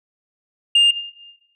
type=tone; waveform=sine; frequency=2812 Hz; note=F7; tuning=11 cents sharp; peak=-7 dBFS; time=0.75-0.91 s; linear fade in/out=5 ms; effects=noise-tail reverb RT60 1.0 s tail -18 dB re dry + tanh soft clip ceiling -9 dBFS